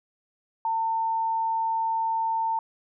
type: tone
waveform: sine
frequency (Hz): 900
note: A5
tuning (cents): +39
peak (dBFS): -23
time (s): 0.65-2.59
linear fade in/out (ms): 2
effects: none